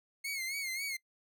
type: tone with vibrato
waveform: sawtooth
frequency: 2163 Hz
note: C#7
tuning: 43 cents flat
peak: -32 dBFS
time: 0.24-0.97 s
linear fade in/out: 10 ms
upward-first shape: sine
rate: 3.7 Hz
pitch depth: 82 cents each way
effects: noise-tail reverb RT60 0.1 s tail -22 dB re dry